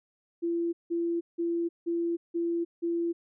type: tone bursts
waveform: sine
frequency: 339.2 Hz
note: E4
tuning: 50 cents sharp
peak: -26 dBFS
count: 6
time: 0.42-3.13 s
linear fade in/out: 20 ms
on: 310 ms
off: 170 ms
effects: none